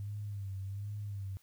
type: tone with vibrato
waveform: sine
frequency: 100 Hz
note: G2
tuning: 35 cents sharp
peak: -37 dBFS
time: 0-1.37 s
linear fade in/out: 0 ms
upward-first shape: sine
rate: 1.3 Hz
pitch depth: 67 cents each way
effects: white hiss -68 dBFS RMS until 1.42 s